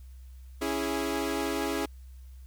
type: chord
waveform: sawtooth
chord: C# minor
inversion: none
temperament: equal with one note detuned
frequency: 277.2 / 329.6 / 413.6 Hz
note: C#4 / E4 / G#4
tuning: 0 / 0 / -7 cents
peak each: -29 dBFS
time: 0.61-1.86 s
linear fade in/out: 10 ms
effects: added 64 Hz sine -44 dBFS peak until 2.46 s + white hiss -66 dBFS RMS until 2.46 s